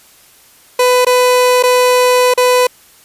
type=tone with dropouts; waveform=30% pulse; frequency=499.2 Hz; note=B4; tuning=19 cents sharp; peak=-5 dBFS; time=0.79-2.67 s; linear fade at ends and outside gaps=5 ms; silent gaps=1.049-1.066 / 1.627-1.635 / 2.339-2.375 s; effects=white hiss -45 dBFS RMS until 3.04 s + resampled to 32000 Hz